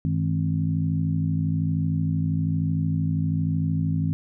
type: harmonic tone with a mistuned harmonic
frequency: 52.9 Hz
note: G#1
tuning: 33 cents sharp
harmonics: 2 / 3 / 4 / 5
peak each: -27 / -23 / -33 / -30 dBFS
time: 0.05-4.13 s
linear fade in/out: 0 ms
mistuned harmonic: 2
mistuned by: -140 cents
effects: none